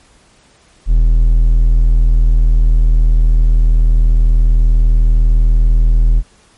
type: tone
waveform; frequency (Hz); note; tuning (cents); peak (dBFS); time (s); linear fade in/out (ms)
triangle; 40.1; E1; -47; -4; 0.86-6.23; 50
effects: pink hiss -49 dBFS RMS until 6.57 s + MP3 48 kbps